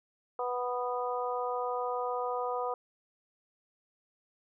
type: harmonic tone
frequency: 246.9 Hz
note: B3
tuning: in tune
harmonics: 2 / 3 / 4 / 5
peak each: -34 / -36 / -37 / -38 dBFS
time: 0.39-2.74 s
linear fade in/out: 2 ms
effects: none